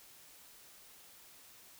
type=silence; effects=white hiss -58 dBFS RMS until 1.79 s